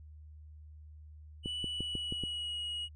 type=tone with pitch glide; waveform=triangle; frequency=2960 to 2899 Hz; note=F#7 to F#7; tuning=0 to -36 cents; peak=-34 dBFS; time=1.43-2.89 s; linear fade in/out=50 ms; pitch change=-36 cents; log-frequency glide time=1.64-2.58 s
type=clicks; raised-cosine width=3 ms; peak=-25 dBFS; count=6; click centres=1.459 / 1.643 / 1.806 / 1.953 / 2.124 / 2.237 s
effects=added 76 Hz sine -49 dBFS peak until 2.95 s + resampled to 22050 Hz